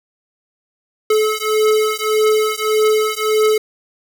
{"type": "beating tone pair", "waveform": "square", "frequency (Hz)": [430.3, 432], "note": ["A4", "A4"], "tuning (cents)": [-39, -32], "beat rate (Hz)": 1.7, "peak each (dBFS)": -17, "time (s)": [1.1, 3.58], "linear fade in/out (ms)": 5, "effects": []}